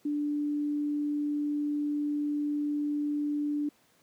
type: tone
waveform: sine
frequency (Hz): 293.7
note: D4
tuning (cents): 0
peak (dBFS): -27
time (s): 0.05-3.69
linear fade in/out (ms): 5
effects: pink hiss -65 dBFS RMS until 4.02 s + high-pass 150 Hz 12 dB/octave